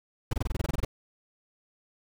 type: noise bursts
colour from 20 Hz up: brown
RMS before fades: -26 dBFS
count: 12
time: 0.31-0.85 s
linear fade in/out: 5 ms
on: 23 ms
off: 24 ms
effects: none